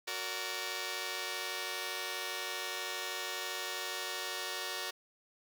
5% pulse chord, Gb augmented, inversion none, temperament just, 370 / 462.5 / 578.1 Hz, Gb4 / Bb4 / D5, 0 / -14 / -27 cents, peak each -30 dBFS, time 0.07-4.91 s, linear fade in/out 10 ms, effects none

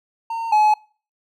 triangle tone pair in turn, 913 / 850.8 Hz, A#5 / G#5, -36 / +42 cents, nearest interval minor second, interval 122 cents, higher first, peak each -21 / -10 dBFS, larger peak second, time 0.3-0.52 / 0.52-0.74 s, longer neither, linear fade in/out 5 ms, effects noise-tail reverb RT60 0.4 s tail -24 dB re dry

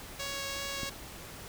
5% pulse tone with vibrato, 554.4 Hz, C#5, in tune, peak -24 dBFS, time 0.19-0.9 s, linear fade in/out 10 ms, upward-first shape sine, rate 2.7 Hz, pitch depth 8 cents each way
click, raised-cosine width 3 ms, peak -25 dBFS, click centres 0.833 s
effects pink hiss -46 dBFS RMS until 1.48 s

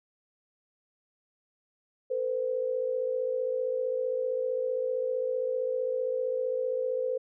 sine tone pair together, 455.6 / 511 Hz, A#4 / C5, -40 / -41 cents, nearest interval major second, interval 199 cents, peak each -33 / -28 dBFS, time 2.1-7.18 s, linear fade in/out 10 ms, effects none

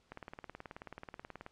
click train, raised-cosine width 0.5 ms, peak -30 dBFS, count 26, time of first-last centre 0.12-1.464 s, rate 18.6 Hz, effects pink hiss -71 dBFS RMS until 1.51 s + low-pass 6000 Hz 12 dB/octave

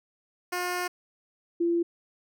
10% pulse / sine tone pair in turn, 357.8 / 341 Hz, F4 / F4, +42 / -41 cents, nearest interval minor second, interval 83 cents, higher first, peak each -20 / -22 dBFS, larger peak first, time 0.52-0.88 / 1.6-1.83 s, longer first, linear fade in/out 10 ms, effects none

